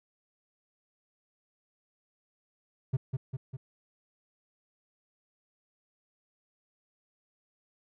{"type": "tone with echo", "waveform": "triangle", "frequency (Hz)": 130.81, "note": "C3", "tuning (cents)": 0, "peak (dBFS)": -22, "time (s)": [2.93, 2.97], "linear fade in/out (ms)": 10, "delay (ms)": 200, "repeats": 3, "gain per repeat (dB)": -4, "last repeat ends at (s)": 3.57, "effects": []}